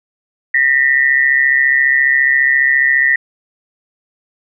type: tone pair together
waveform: sine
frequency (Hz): 1824 / 1958.6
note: A#6 / B6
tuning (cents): -38 / -15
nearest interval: minor second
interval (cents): 123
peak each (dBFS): -12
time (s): 0.54-3.16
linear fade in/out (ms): 5
effects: none